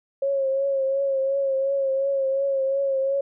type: tone with vibrato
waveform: sine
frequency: 544 Hz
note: C#5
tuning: 33 cents flat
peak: -20 dBFS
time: 0.22-3.21 s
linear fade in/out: 5 ms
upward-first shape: triangle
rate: 2.8 Hz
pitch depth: 42 cents each way
effects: none